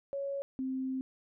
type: tone pair in turn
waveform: sine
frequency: 556 / 261.9 Hz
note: C#5 / C4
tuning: +5 / +2 cents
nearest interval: octave + minor second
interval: 1303 cents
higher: first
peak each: -33 / -32 dBFS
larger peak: second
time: 0.13-0.42 / 0.59-1.01 s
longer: second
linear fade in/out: 0 ms
effects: none